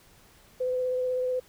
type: tone with vibrato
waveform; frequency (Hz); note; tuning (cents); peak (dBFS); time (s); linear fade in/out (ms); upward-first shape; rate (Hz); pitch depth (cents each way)
sine; 506; B4; +42; -25; 0.6-1.4; 10; triangle; 16; 16
effects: pink hiss -57 dBFS RMS until 1.48 s